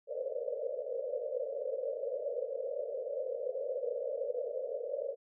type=band-pass noise; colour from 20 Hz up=pink; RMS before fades=-37 dBFS; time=0.07-5.16 s; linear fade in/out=50 ms; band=470 to 590 Hz; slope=96 dB/octave; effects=none